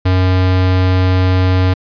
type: tone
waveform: square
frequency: 92.5 Hz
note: F#2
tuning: in tune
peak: -10 dBFS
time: 0.05-1.74 s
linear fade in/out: 10 ms
effects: resampled to 11025 Hz